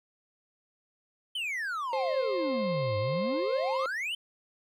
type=exponential two-way sweep; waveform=triangle; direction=down then up; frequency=3136 to 98.3 to 3136 Hz; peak=-29 dBFS; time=1.35-4.15 s; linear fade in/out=5 ms; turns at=2.98 s
type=harmonic tone; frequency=528 Hz; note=C5; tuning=16 cents sharp; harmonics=1 / 2 / 4 / 5 / 6 / 7 / 8 / 9; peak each=-29 / -38 / -43 / -49 / -51 / -51 / -47 / -54 dBFS; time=1.93-3.86 s; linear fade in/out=2 ms
effects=none